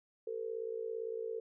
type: tone with amplitude modulation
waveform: sine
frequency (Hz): 450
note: A4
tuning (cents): +39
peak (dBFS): -33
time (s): 0.27-1.4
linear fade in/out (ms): 5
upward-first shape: sine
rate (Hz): 57.7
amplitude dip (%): 80
effects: none

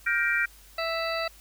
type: chord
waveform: sine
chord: G minor seventh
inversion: third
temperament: just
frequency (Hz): 1411.2 / 1568 / 1881.6 / 2352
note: F6 / G6 / Bb6 / D7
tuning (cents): +18 / 0 / +16 / +2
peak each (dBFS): -28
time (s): 0.06-0.46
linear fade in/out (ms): 10
type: harmonic tone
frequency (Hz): 659.3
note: E5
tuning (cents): 0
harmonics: 1 / 2 / 3 / 4 / 6 / 7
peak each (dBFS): -30 / -33 / -35 / -36 / -38 / -38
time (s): 0.78-1.28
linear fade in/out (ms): 5
effects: added 50 Hz sine -53 dBFS peak until 1.4 s + white hiss -54 dBFS RMS until 1.4 s

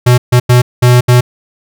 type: tone bursts at uneven times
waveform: square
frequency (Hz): 123.47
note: B2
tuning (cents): 0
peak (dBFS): -4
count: 5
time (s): 0.06-0.18 / 0.32-0.4 / 0.49-0.62 / 0.82-1.01 / 1.08-1.21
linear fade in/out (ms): 10
effects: none

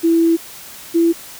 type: tone pair in turn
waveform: sine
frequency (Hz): 331.6 / 334.9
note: E4 / E4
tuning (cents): +10 / +27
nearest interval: unison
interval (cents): 17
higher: second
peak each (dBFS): -10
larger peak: neither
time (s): 0.03-0.37 / 0.94-1.13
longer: first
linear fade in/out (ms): 20
effects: white hiss -36 dBFS RMS until 1.39 s

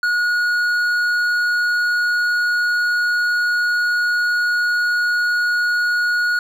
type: tone with hard clipping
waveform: sine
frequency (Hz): 1449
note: F#6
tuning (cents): -37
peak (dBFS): -17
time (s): 0.03-6.39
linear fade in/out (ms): 2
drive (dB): 6
effects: none

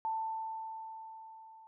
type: tone with level ramp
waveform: sine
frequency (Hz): 888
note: A5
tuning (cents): +16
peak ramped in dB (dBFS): -31 to -53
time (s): 0.05-1.67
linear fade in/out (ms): 0
effects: none

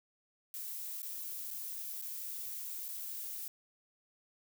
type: noise with dropouts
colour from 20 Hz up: violet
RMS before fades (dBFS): -42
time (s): 0.54-3.48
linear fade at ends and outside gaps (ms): 1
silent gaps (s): 1.02-1.029 / 1.506-1.511 / 2.015-2.022 / 2.883-2.887
effects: none

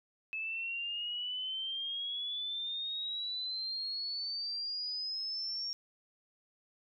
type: exponential sweep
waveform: sine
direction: up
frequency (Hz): 2599 to 5560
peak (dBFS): -35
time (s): 0.33-5.73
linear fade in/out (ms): 0
effects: none

